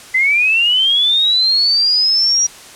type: linear sweep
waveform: sine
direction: up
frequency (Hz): 2014 to 5760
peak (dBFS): -10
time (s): 0.14-2.47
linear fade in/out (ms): 10
effects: white hiss -37 dBFS RMS until 2.75 s + low-pass 9000 Hz 12 dB/octave